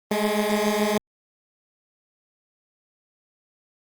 15% pulse beating tone pair, 206.8 / 213.8 Hz, G#3 / A3, -7 / -49 cents, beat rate 7 Hz, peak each -17 dBFS, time 0.11-0.98 s, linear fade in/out 5 ms, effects Opus 24 kbps

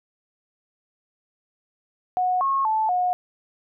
sine tone with pitch steps, 732 / 1088 / 874 / 724 Hz, F#5 / C#6 / A5 / F#5, -19 / -33 / -12 / -38 cents, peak -19 dBFS, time 2.17-3.13 s, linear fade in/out 0 ms, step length 240 ms, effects none

